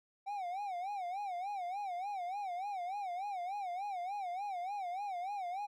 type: tone with vibrato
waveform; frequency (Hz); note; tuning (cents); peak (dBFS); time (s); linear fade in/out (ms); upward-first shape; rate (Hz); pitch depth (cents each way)
triangle; 760; F#5; +46; -35; 0.26-5.67; 20; sine; 3.4; 150
effects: none